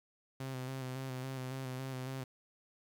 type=tone with vibrato; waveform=sawtooth; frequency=130.7 Hz; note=C3; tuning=1 cent flat; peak=-35 dBFS; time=0.4-2.24 s; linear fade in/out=5 ms; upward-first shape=square; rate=3.6 Hz; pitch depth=29 cents each way; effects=11-bit